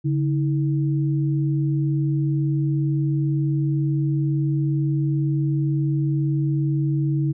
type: tone pair together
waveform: sine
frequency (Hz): 142.9 / 320.8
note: D3 / E4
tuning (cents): -47 / -47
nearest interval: octave + major second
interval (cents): 1400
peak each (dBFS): -19 / -26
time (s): 0.04-7.33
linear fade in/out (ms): 20
effects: none